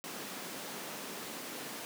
pink high-pass noise, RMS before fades -43 dBFS, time 0.04-1.85 s, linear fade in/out 0 ms, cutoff 190 Hz, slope 24 dB/octave, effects none

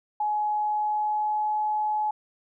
sine tone with pitch glide, 843 to 850.3 Hz, G#5 to G#5, +26 to +41 cents, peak -23 dBFS, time 0.2-2.11 s, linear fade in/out 5 ms, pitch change +15 cents, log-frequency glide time 0.51-1.57 s, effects none

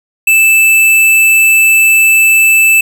square tone, 2637 Hz, E7, in tune, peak -5 dBFS, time 0.27-2.81 s, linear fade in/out 5 ms, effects none

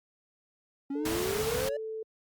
triangle exponential sweep, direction up, 271.9 to 587.3 Hz, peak -29 dBFS, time 0.9-1.77 s, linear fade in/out 5 ms
sine tone, 440 Hz, A4, in tune, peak -34 dBFS, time 0.95-2.03 s, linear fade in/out 5 ms
pink band-stop noise, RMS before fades -34 dBFS, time 1.05-1.69 s, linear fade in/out 5 ms, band 300 to 490 Hz, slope 96 dB/octave
effects high-pass 60 Hz 12 dB/octave + Opus 48 kbps

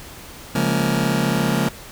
sawtooth chord, Bb minor seventh, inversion first, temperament just, 139.85 / 174.81 / 209.8 / 233.1 Hz, Db3 / F3 / Ab3 / Bb3, +16 / +2 / +18 / 0 cents, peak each -19 dBFS, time 0.55-1.69 s, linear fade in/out 5 ms, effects pink hiss -39 dBFS RMS until 1.91 s

